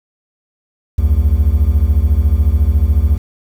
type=beating tone pair; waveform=triangle; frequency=65.9 / 79.9 Hz; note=C2 / D#2; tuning=+13 / +47 cents; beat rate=14 Hz; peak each=-10 dBFS; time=0.98-3.18 s; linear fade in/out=10 ms; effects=7-bit